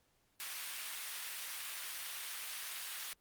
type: high-pass noise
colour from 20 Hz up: pink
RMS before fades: -43 dBFS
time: 0.4-3.13 s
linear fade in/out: 0 ms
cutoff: 1800 Hz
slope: 12 dB/octave
effects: pink hiss -75 dBFS RMS until 3.2 s + Opus 48 kbps